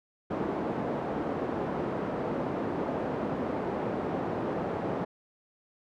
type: band-pass noise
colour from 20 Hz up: pink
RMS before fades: -32 dBFS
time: 0.3-5.05 s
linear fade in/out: 10 ms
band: 210 to 780 Hz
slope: 12 dB/octave
effects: none

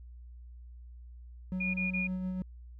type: tone with tremolo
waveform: triangle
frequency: 185 Hz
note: F#3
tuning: in tune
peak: -29 dBFS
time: 1.52-2.42 s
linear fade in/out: 0 ms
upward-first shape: sine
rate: 7 Hz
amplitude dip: 30%
type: tone bursts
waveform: sine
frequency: 2434 Hz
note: D#7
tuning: 39 cents flat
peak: -31 dBFS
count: 3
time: 1.6-2.074 s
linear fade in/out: 10 ms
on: 140 ms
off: 27 ms
effects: added 60 Hz sine -46 dBFS peak until 2.79 s

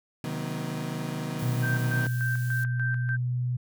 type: chord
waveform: 35% pulse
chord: C half-diminished seventh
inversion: none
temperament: equal with one note detuned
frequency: 130.81 / 155.56 / 185 / 239.2 Hz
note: C3 / Eb3 / Gb3 / Bb3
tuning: 0 / 0 / 0 / +45 cents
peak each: -35 / -32 / -37 / -35 dBFS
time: 0.24-2.07 s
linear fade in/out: 2 ms
type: noise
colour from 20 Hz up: blue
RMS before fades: -45 dBFS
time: 1.39-2.64 s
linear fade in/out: 2 ms
type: tone with pitch glide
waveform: sine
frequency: 122.7 to 123.91 Hz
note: B2 to B2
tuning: -11 to +6 cents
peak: -25 dBFS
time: 1.42-3.57 s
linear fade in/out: 10 ms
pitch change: +17 cents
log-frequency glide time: 2.37-3.39 s
type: tone with tremolo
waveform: sine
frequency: 1564 Hz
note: G6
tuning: 4 cents flat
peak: -28 dBFS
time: 1.62-3.17 s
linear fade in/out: 20 ms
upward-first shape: square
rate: 3.4 Hz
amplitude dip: 65%
effects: none

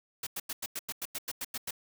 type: noise bursts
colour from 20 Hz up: white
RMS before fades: -36 dBFS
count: 12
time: 0.23-1.709 s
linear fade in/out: 5 ms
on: 38 ms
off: 93 ms
effects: none

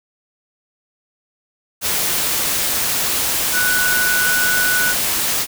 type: tone in noise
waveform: sine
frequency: 1480 Hz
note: F#6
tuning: in tune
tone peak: -16 dBFS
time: 3.52-4.95 s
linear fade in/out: 50 ms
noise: white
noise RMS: -19 dBFS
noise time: 1.81-5.47 s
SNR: 0 dB
effects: none

